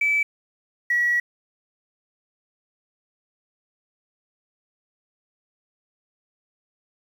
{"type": "tone pair in turn", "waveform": "sine", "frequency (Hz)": [2307, 1926.5], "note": ["D7", "B6"], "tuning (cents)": [-31, -44], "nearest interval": "minor third", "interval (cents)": 313, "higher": "first", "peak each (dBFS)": -17, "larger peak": "neither", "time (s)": [[0.01, 0.23], [0.9, 1.2]], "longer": "second", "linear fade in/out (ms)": 5, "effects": ["tanh soft clip ceiling -13 dBFS", "8-bit"]}